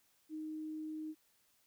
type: tone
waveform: sine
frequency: 311.1 Hz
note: D#4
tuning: in tune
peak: -40 dBFS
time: 0.29-1.15 s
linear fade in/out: 50 ms
effects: white hiss -73 dBFS RMS until 1.66 s